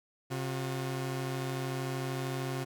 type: tone pair together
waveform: sawtooth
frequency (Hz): 133.38 / 360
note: C3 / F#4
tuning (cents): +34 / -47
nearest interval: octave + perfect fourth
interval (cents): 1719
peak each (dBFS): -30 / -35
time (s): 0.3-2.65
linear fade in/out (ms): 20
effects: none